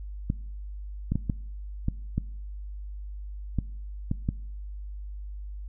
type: clicks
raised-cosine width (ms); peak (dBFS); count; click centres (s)
5; -13; 9; 0.301 / 1.12 / 1.156 / 1.298 / 1.884 / 2.18 / 3.587 / 4.114 / 4.289
effects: noise-tail reverb RT60 0.7 s tail -22 dB re dry + added 50 Hz sine -35 dBFS peak until 5.68 s